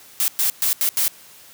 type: noise bursts at uneven times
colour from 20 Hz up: blue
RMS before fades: -19 dBFS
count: 5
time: 0.2-0.28 / 0.39-0.5 / 0.62-0.73 / 0.81-0.89 / 0.97-1.08 s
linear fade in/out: 0 ms
effects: white hiss -46 dBFS RMS until 1.53 s + high-pass 80 Hz 12 dB/octave